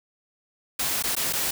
white noise with dropouts, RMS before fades -26 dBFS, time 0.79-1.51 s, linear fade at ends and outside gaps 5 ms, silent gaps 1.026-1.037 / 1.153-1.165 / 1.327-1.333 s, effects none

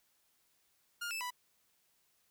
sawtooth tone with pitch steps, 1414 / 2632 / 988 Hz, F6 / E7 / B5, +21 / -3 / 0 cents, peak -34 dBFS, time 1.01-1.307 s, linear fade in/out 10 ms, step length 99 ms, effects white hiss -74 dBFS RMS until 2.3 s

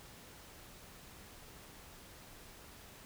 silence, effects pink hiss -55 dBFS RMS until 3.05 s

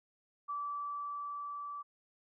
sine tone with level ramp, 1158 Hz, D6, 25 cents flat, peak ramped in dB -35 to -40 dBFS, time 0.48-1.83 s, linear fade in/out 20 ms, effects none

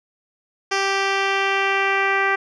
10% pulse tone with low-pass filter sweep, 391.3 Hz, G4, 3 cents flat, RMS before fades -20 dBFS, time 0.71-2.36 s, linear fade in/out 10 ms, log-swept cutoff 4900 to 2000 Hz, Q 2, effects none

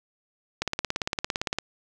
click train, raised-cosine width 0.2 ms, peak -9 dBFS, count 18, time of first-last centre 0.62-1.586 s, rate 17.6 Hz, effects none

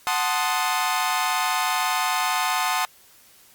sawtooth chord, F# diminished seventh, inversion none, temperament equal, 740 / 880 / 1046.5 / 1244.5 Hz, F#5 / A5 / C6 / Eb6, 0 / 0 / 0 / 0 cents, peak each -23 / -23 / -23 / -24 dBFS, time 0.07-2.85 s, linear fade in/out 0 ms, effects white hiss -53 dBFS RMS until 3.54 s + Opus 48 kbps

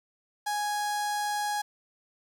sawtooth tone with notch filter, 830.6 Hz, G#5, in tune, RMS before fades -30 dBFS, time 0.46-1.62 s, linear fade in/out 10 ms, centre 2600 Hz, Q 2, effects low-pass 12000 Hz 12 dB/octave + 9-bit

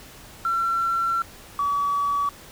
triangle tone pair in turn, 1356 / 1140.3 Hz, E6 / C#6, +49 / +49 cents, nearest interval minor third, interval 300 cents, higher first, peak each -17 dBFS, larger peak neither, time 0.45-1.22 / 1.59-2.29 s, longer first, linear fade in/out 2 ms, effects tanh soft clip ceiling -18 dBFS + pink hiss -45 dBFS RMS until 2.51 s

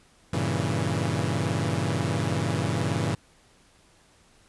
sawtooth chord, G diminished seventh, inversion none, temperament equal, 98 / 116.54 / 138.59 / 164.81 Hz, G2 / Bb2 / Db3 / Fb3, 0 / 0 / 0 / 0 cents, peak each -26 dBFS, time 0.33-3.15 s, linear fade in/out 5 ms, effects pink hiss -59 dBFS RMS until 4.48 s + resampled to 24000 Hz

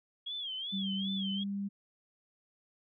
sine tone with vibrato, 3269 Hz, G#7, 28 cents flat, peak -36 dBFS, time 0.26-1.44 s, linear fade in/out 10 ms, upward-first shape sine, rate 2.6 Hz, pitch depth 130 cents each way
sine tone with pitch glide, 194.6 to 199.49 Hz, G3 to G3, -12 to +31 cents, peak -33 dBFS, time 0.72-1.69 s, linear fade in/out 20 ms, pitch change +43 cents, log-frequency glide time 1.27-1.43 s
effects none

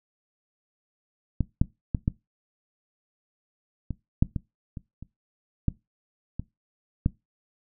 clicks, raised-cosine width 5 ms, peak -11 / -7 / -11 / -10 / -18 / -6 / -16 / -23 / -27 / -10 / -18 / -9 dBFS, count 12, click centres 1.407 / 1.615 / 1.948 / 2.079 / 3.907 / 4.225 / 4.362 / 4.772 / 5.026 / 5.683 / 6.396 / 7.061 s, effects noise-tail reverb RT60 0.2 s tail -20 dB re dry

